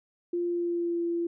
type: tone with pitch glide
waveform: sine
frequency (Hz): 348.1 to 340.9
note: F4 to F4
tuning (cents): -6 to -42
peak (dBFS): -26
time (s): 0.33-1.27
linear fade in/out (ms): 5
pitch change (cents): -36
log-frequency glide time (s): 0.45-1.03
effects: none